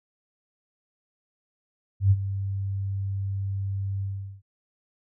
sine tone with ADSR envelope, 98 Hz, G2, in tune, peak -13 dBFS, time 2-4.42 s, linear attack 110 ms, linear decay 44 ms, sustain -13 dB, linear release 400 ms, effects none

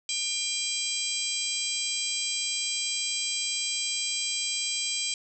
harmonic tone with a mistuned harmonic, 799 Hz, G5, 33 cents sharp, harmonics 3 / 4 / 5 / 6 / 7 / 8 / 9 / 10, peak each -36 / -33 / -38 / -35 / -38 / -39 / -35 / -36 dBFS, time 0.09-5.14 s, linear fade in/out 2 ms, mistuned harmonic 9, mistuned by +53 cents, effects none

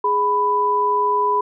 sine tone pair together, 415.3 / 993.2 Hz, G#4 / B5, 0 / +9 cents, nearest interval octave + minor third, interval 1509 cents, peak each -22 / -16 dBFS, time 0.04-1.41 s, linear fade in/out 5 ms, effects none

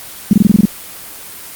sine tone bursts, 203.7 Hz, G#3, 33 cents flat, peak -3 dBFS, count 8, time 0.31-0.654 s, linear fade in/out 2 ms, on 22 ms, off 24 ms, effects white hiss -31 dBFS RMS until 1.55 s + Opus 24 kbps

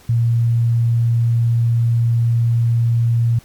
sine tone, 117 Hz, A#2, 7 cents sharp, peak -12 dBFS, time 0.09-3.39 s, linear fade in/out 5 ms, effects pink hiss -47 dBFS RMS until 3.44 s + MP3 96 kbps

